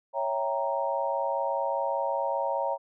sine chord, C# diminished seventh, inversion none, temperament equal, 554.4 / 659.3 / 784 / 932.3 Hz, C#5 / E5 / G5 / Bb5, 0 / 0 / 0 / 0 cents, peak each -30 / -33 / -34 / -30 dBFS, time 0.13-2.78 s, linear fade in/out 50 ms, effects none

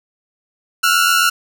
sawtooth tone pair together, 1351.7 / 1439 Hz, E6 / F#6, +43 / -49 cents, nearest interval minor second, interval 108 cents, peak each -11 dBFS, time 0.83-1.3 s, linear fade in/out 10 ms, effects none

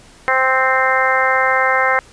harmonic tone, 261.6 Hz, C4, in tune, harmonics 2 / 3 / 4 / 5 / 6 / 7 / 8, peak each -20 / -20 / -20 / -20 / -20 / -20 / -20 dBFS, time 0.28-1.99 s, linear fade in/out 0 ms, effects pink hiss -45 dBFS RMS until 2.12 s + resampled to 22050 Hz

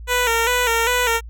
10% pulse tone with vibrato, 476.4 Hz, A#4, 38 cents sharp, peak -8 dBFS, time 0.07-1.21 s, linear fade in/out 50 ms, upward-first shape square, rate 2.5 Hz, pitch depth 64 cents each way, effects added 57 Hz sine -32 dBFS peak until 1.29 s

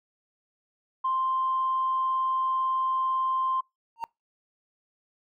sine tone, 1047 Hz, C6, 1 cent sharp, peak -23 dBFS, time 1.04-3.61 s, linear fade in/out 10 ms
triangle tone with exponential growth, 920 Hz, A#5, 23 cents flat, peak -22 dBFS, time 3.96-4.04 s, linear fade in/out 0 ms, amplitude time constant 16 ms
effects noise-tail reverb RT60 0.2 s tail -26 dB re dry + tanh soft clip ceiling -18 dBFS

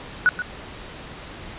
sine tone with echo, 1472 Hz, F#6, 9 cents flat, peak -12 dBFS, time 0.26-0.29 s, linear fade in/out 0 ms, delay 130 ms, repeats 1, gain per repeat -11 dB, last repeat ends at 0.42 s, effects pink hiss -38 dBFS RMS until 1.58 s + resampled to 8000 Hz

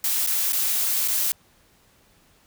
blue noise with dropouts, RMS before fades -23 dBFS, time 0.04-1.32 s, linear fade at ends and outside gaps 2 ms, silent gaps 0.265-0.272 / 0.523-0.53 / 1.078-1.082 s, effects pink hiss -59 dBFS RMS until 2.46 s

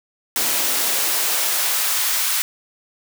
white noise with high-pass filter sweep, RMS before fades -20 dBFS, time 0.36-2.42 s, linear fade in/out 0 ms, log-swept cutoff 210 to 1200 Hz, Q 0.74, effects none

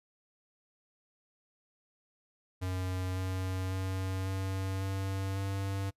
square tone with pitch steps, 92.5 / 93.52 / 94.55 / 95.6 / 96.65 / 97.72 Hz, F#2 / F#2 / F#2 / G2 / G2 / G2, 0 / +19 / +38 / -43 / -24 / -5 cents, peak -33 dBFS, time 2.61-5.91 s, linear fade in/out 20 ms, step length 550 ms, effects noise-tail reverb RT60 0.1 s tail -24 dB re dry + resampled to 32000 Hz

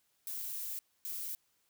violet noise bursts at uneven times, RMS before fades -40 dBFS, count 2, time 0.27-0.79 / 1.05-1.35 s, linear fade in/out 0 ms, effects white hiss -75 dBFS RMS until 1.69 s

